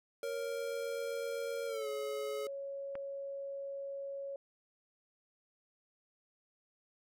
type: tone with pitch glide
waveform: square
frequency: 466.2 to 425 Hz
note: A#4 to G#4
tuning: 0 to +40 cents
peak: -39 dBFS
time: 0.23-2.47 s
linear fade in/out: 2 ms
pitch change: -160 cents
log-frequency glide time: 1.67-1.88 s
type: tone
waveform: sine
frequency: 554 Hz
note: C#5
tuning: 1 cent flat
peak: -39 dBFS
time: 0.23-4.36 s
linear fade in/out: 2 ms
type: click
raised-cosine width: 0.5 ms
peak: -31 dBFS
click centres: 2.954 s
effects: none